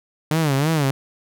sawtooth tone with vibrato, 148.3 Hz, D3, 17 cents sharp, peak -13 dBFS, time 0.31-0.91 s, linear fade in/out 2 ms, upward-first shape sine, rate 3.1 Hz, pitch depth 170 cents each way, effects none

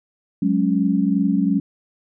sine chord, F# suspended second, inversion none, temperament equal, 185 / 207.7 / 277.2 Hz, F#3 / G#3 / C#4, 0 / 0 / 0 cents, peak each -20 dBFS, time 0.42-1.6 s, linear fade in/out 5 ms, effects none

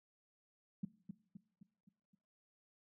sine tone with echo, 193.2 Hz, G3, 25 cents flat, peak -35 dBFS, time 0.83-0.85 s, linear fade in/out 5 ms, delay 260 ms, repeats 5, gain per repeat -6 dB, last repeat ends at 2.15 s, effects noise-tail reverb RT60 0.6 s tail -20 dB re dry + high-pass 100 Hz 12 dB/octave

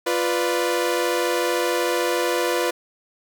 sawtooth chord, B diminished, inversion second, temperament equal, 349.2 / 493.9 / 587.3 Hz, F4 / B4 / D5, 0 / 0 / 0 cents, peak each -20 / -19 / -24 dBFS, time 0.06-2.71 s, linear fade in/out 10 ms, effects none

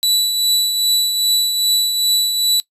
sawtooth tone with tremolo, 3951 Hz, B7, in tune, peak -8 dBFS, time 0.03-2.6 s, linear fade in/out 0 ms, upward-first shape triangle, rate 2.5 Hz, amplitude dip 50%, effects noise-tail reverb RT60 0.1 s tail -21 dB re dry + resampled to 32000 Hz

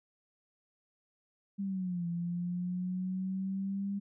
sine exponential two-way sweep, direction down then up, 200.6 to 170.4 to 200.6 Hz, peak -32 dBFS, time 1.58-4 s, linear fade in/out 20 ms, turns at 2.07 s, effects none

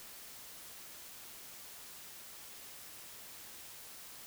silence, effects white hiss -51 dBFS RMS until 4.26 s

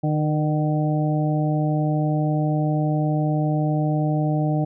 harmonic tone with a mistuned harmonic, 152.1 Hz, D#3, 39 cents flat, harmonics 1 / 2 / 3 / 4 / 5, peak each -20 / -25 / -35 / -29 / -30 dBFS, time 0.03-4.65 s, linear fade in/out 10 ms, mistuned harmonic 3, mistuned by +43 cents, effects none

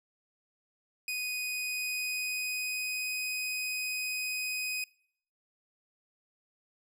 sawtooth tone with pitch glide, 2489 to 2505 Hz, D#7 to D#7, 0 to +11 cents, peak -29 dBFS, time 1.08-4.84 s, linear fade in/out 2 ms, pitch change +11 cents, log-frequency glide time 1.27-3.15 s, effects noise-tail reverb RT60 0.6 s tail -23 dB re dry

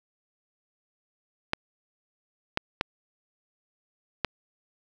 clicks, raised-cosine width 0.3 ms, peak -8 dBFS, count 4, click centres 1.534 / 2.574 / 2.811 / 4.247 s, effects none

